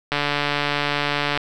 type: click train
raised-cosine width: 0.3 ms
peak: -5 dBFS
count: 183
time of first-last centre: 0.12-1.375 s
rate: 145 Hz
effects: none